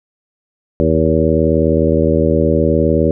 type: harmonic tone with a mistuned harmonic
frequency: 79.4 Hz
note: D#2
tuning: 36 cents sharp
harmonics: 1 / 2 / 3 / 4 / 5 / 6 / 7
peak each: -18 / -18 / -18 / -18 / -18 / -18 / -18 dBFS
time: 0.8-3.11 s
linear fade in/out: 0 ms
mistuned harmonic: 7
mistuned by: +25 cents
effects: none